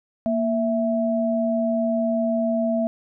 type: tone pair together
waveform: sine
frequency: 233.1 / 659.3 Hz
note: A#3 / E5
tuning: 0 / 0 cents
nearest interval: octave + tritone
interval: 1800 cents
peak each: -22 dBFS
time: 0.26-2.87 s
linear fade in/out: 0 ms
effects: none